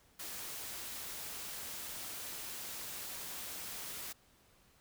white noise, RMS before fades -44 dBFS, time 0.19-4.13 s, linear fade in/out 10 ms, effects pink hiss -67 dBFS RMS until 4.8 s

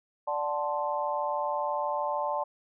sine chord, D dominant seventh, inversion none, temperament equal, 587.3 / 740 / 880 / 1046.5 Hz, D5 / F#5 / A5 / C6, 0 / 0 / 0 / 0 cents, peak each -32 / -37 / -31 / -34 dBFS, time 0.27-2.44 s, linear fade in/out 10 ms, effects none

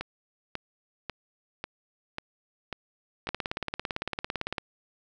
two click trains, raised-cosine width 0.3 ms, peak -17 / -14 dBFS, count 7 / 24, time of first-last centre 0.01-3.271 / 3.29-4.582 s, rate 1.84 / 17.8 Hz, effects none

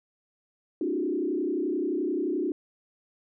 sine tone with frequency modulation, 329.6 Hz, E4, in tune, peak -25 dBFS, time 0.81-2.52 s, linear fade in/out 2 ms, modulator 31.5 Hz, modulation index 1.8, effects none

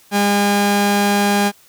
sawtooth tone pair together, 203 / 406 Hz, G#3 / G#4, -39 / -39 cents, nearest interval octave, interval 1200 cents, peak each -11 dBFS, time 0.11-1.52 s, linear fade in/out 50 ms, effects white hiss -50 dBFS RMS until 1.68 s

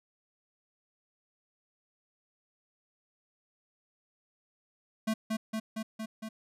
square tone with echo, 220 Hz, A3, in tune, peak -28 dBFS, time 5.07-5.14 s, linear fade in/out 10 ms, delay 230 ms, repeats 5, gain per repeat -2 dB, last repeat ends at 6.29 s, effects resampled to 32000 Hz

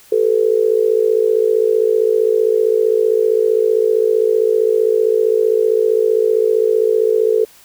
sine tone with amplitude modulation, 440 Hz, A4, in tune, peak -7 dBFS, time 0.12-7.45 s, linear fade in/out 5 ms, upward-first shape sine, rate 55.4 Hz, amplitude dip 90%, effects white hiss -46 dBFS RMS until 7.64 s

